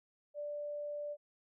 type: tone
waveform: sine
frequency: 587.3 Hz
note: D5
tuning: in tune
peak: -38 dBFS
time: 0.34-1.17 s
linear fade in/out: 50 ms
effects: none